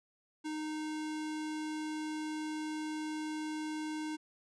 square tone, 308.6 Hz, D#4, 14 cents flat, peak -37 dBFS, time 0.44-4.17 s, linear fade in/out 20 ms, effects resampled to 22050 Hz

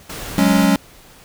pink noise, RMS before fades -30 dBFS, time 0.09-0.66 s, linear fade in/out 10 ms
square chord, F# suspended second, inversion none, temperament equal, 185 / 207.7 / 277.2 Hz, F#3 / G#3 / C#4, 0 / 0 / 0 cents, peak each -17 dBFS, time 0.38-0.76 s, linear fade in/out 2 ms
effects pink hiss -45 dBFS RMS until 1.24 s

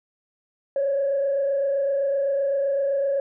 sine tone with frequency modulation, 554.4 Hz, C#5, in tune, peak -19 dBFS, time 0.76-3.2 s, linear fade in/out 2 ms, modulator 27.8 Hz, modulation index 0.49, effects tanh soft clip ceiling -16 dBFS

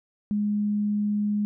sine tone, 207.7 Hz, G#3, in tune, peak -22 dBFS, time 0.31-1.45 s, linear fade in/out 0 ms, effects none

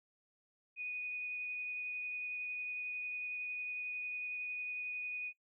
sine tone with vibrato, 2478 Hz, D#7, 8 cents flat, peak -38 dBFS, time 0.76-5.33 s, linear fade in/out 50 ms, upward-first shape triangle, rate 11 Hz, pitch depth 9 cents each way, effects noise-tail reverb RT60 0.1 s tail -23 dB re dry

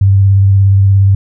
sine tone with vibrato, 98 Hz, G2, in tune, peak -4 dBFS, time 0.01-1.15 s, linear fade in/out 5 ms, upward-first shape triangle, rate 17 Hz, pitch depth 27 cents each way, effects none

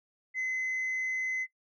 sine tone, 2041 Hz, C7, 44 cents flat, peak -27 dBFS, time 0.34-1.47 s, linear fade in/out 50 ms, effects noise-tail reverb RT60 0.1 s tail -20 dB re dry + tanh soft clip ceiling -28 dBFS

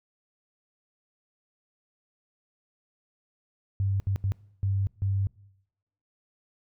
sine tone bursts at uneven times, 98 Hz, G2, in tune, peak -23 dBFS, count 5, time 3.8-4 / 4.07-4.16 / 4.24-4.32 / 4.63-4.87 / 5.02-5.27 s, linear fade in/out 0 ms, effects noise-tail reverb RT60 0.8 s tail -22 dB re dry

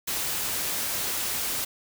white noise, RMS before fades -29 dBFS, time 0.07-1.65 s, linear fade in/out 10 ms, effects none

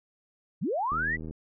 sine linear sweep, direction up, 116.54 to 2015 Hz, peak -26 dBFS, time 0.61-1.17 s, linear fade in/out 20 ms
click train, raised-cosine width 3 ms, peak -27 dBFS, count 32, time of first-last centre 0.92-1.309 s, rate 79.6 Hz
effects none

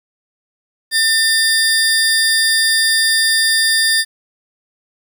30% pulse tone pair together, 1800 / 4805 Hz, A6 / D8, +39 / +39 cents, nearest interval octave + perfect fourth, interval 1700 cents, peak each -12 dBFS, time 0.91-4.05 s, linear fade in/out 50 ms, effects 8-bit

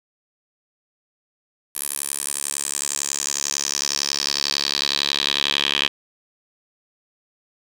10% pulse tone with band-pass filter sweep, 71 Hz, C#2, 42 cents sharp, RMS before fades -24 dBFS, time 1.75-5.88 s, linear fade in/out 5 ms, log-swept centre 11000 to 3100 Hz, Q 3.9, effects none

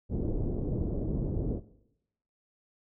pink low-pass noise, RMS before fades -31 dBFS, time 0.09-1.61 s, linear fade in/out 50 ms, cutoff 450 Hz, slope 24 dB/octave, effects noise-tail reverb RT60 0.8 s tail -17 dB re dry

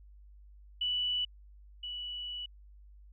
sine tone pair in turn, 2963 / 2950 Hz, F#7 / F#7, +2 / -6 cents, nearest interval unison, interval 8 cents, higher first, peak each -29 / -37 dBFS, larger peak first, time 0.81-1.25 / 1.83-2.46 s, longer second, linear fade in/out 5 ms, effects added 50 Hz sine -52 dBFS peak until 3.12 s

